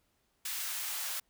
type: noise with high-pass filter sweep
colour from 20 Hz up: white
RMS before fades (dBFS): -37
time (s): 0.45-1.2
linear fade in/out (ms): 5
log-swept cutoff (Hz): 1500 to 790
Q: 0.84
effects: pink hiss -75 dBFS RMS until 1.29 s